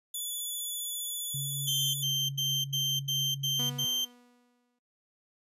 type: tone with vibrato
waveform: 5% pulse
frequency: 3449 Hz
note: A7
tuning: 35 cents flat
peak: -26 dBFS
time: 0.14-2.03 s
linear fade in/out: 5 ms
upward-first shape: square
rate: 15 Hz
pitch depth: 15 cents each way
type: tone with tremolo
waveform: sine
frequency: 138.59 Hz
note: C#3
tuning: in tune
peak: -33 dBFS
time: 1.34-3.85 s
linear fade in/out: 5 ms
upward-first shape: triangle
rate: 4.4 Hz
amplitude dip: 30%
type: tone bursts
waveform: 35% pulse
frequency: 3136 Hz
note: G7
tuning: in tune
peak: -26 dBFS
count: 7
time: 1.67-4.052 s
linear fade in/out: 10 ms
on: 270 ms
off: 82 ms
type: tone with exponential decay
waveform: sawtooth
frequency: 244.2 Hz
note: B3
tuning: 19 cents flat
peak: -33 dBFS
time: 3.59-4.79 s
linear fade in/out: 5 ms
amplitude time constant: 260 ms
effects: noise-tail reverb RT60 0.2 s tail -18 dB re dry + resampled to 32000 Hz